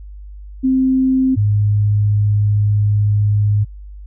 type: tone pair in turn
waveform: sine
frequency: 261.6 / 103.82 Hz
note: C4 / G#2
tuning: 0 / 0 cents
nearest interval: octave + major third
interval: 1600 cents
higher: first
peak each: -11 dBFS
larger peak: neither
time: 0.63-1.36 / 1.36-3.65 s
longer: second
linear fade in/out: 20 ms
effects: added 50 Hz sine -31 dBFS peak until 4.06 s